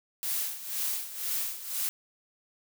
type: noise with tremolo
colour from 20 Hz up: blue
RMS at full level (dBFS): -30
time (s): 0.23-1.89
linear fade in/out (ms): 0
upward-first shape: sine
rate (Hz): 2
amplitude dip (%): 75
effects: none